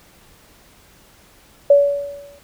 sine tone with exponential decay, 569 Hz, C#5, 45 cents sharp, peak -5 dBFS, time 1.7-2.39 s, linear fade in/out 5 ms, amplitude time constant 150 ms, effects pink hiss -50 dBFS RMS until 2.43 s

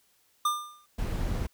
square tone with exponential decay, 1200 Hz, D6, 37 cents sharp, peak -22 dBFS, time 0.45-0.86 s, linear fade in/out 5 ms, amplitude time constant 88 ms
brown noise, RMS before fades -30 dBFS, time 0.98-1.47 s, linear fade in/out 10 ms
effects white hiss -67 dBFS RMS until 1.53 s

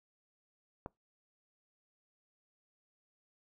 click, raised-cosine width 1 ms, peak -26 dBFS, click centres 0.861 s, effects noise-tail reverb RT60 0.2 s tail -25 dB re dry

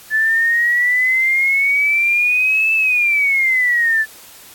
sine exponential two-way sweep, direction up then down, 1738 to 2642 to 1738 Hz, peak -12 dBFS, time 0.1-4.06 s, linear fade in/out 50 ms, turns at 2.74 s, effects white hiss -41 dBFS RMS until 4.54 s + AAC 64 kbps

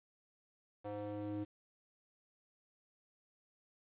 square tone with band-pass filter sweep, 103.83 Hz, G#2, in tune, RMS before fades -42 dBFS, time 0.84-1.45 s, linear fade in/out 20 ms, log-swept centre 590 to 310 Hz, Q 2.2, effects resampled to 8000 Hz + 11-bit

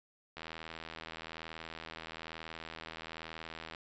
click train, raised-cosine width 0.3 ms, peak -27 dBFS, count 275, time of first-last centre 0.37-3.749 s, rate 81.1 Hz, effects resampled to 16000 Hz

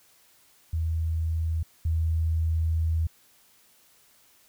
sine tone pair in turn, 81 / 81 Hz, E2 / E2, -30 / -30 cents, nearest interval unison, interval 0 cents, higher neither, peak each -24 / -22 dBFS, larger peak second, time 0.73-1.63 / 1.85-3.07 s, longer second, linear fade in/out 5 ms, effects white hiss -60 dBFS RMS until 4.48 s

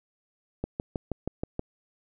click train, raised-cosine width 2 ms, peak -16 dBFS, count 7, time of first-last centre 0.64-1.594 s, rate 6.29 Hz, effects none

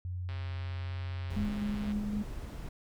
sine tone with vibrato, 89.9 Hz, F#2, 49 cents flat, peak -34 dBFS, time 0.05-1.45 s, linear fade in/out 0 ms, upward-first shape triangle, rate 1.4 Hz, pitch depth 8 cents each way
click train, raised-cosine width 0.3 ms, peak -32 dBFS, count 221, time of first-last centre 0.29-1.92 s, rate 135 Hz
brown noise, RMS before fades -40 dBFS, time 1.3-2.69 s, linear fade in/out 5 ms
sine tone with tremolo, 207.7 Hz, G#3, in tune, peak -30 dBFS, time 1.36-2.23 s, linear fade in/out 10 ms, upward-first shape square, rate 3.9 Hz, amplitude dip 30%
effects none

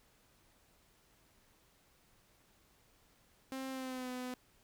sawtooth tone with pitch glide, 264.6 to 251.6 Hz, C4 to B3, +20 to +32 cents, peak -36 dBFS, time 3.52-4.34 s, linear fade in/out 0 ms, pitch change -88 cents, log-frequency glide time 3.7-4.1 s, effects pink hiss -69 dBFS RMS until 4.63 s

